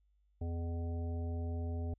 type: harmonic tone with a mistuned harmonic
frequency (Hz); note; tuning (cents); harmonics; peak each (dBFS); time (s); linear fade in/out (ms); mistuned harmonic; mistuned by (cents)
83.8; E2; +29; 1 / 3 / 5 / 7 / 9; -35 / -45 / -49 / -52 / -54; 0.41-1.94; 5; 7; +49
effects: added 50 Hz sine -69 dBFS peak until 1.98 s